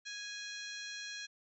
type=harmonic tone with a mistuned harmonic; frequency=829 Hz; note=G#5; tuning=3 cents flat; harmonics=2 / 3 / 4 / 5 / 6 / 7 / 8 / 9; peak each=-46 / -50 / -50 / -47 / -58 / -51 / -57 / -63 dBFS; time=0.05-1.27 s; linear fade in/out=20 ms; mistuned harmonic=6; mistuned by=+100 cents; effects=none